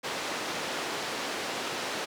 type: band-pass noise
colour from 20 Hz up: pink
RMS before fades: -34 dBFS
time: 0.03-2.06 s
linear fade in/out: 20 ms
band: 340 to 5800 Hz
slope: 12 dB/octave
effects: none